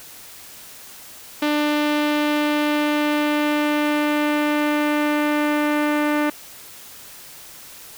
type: tone with low-pass filter sweep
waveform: sawtooth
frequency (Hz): 297.4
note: D4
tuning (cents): +22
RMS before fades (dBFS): -20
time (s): 1.42-6.3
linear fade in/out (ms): 5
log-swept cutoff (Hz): 3500 to 2100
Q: 1.4
effects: white hiss -41 dBFS RMS until 7.97 s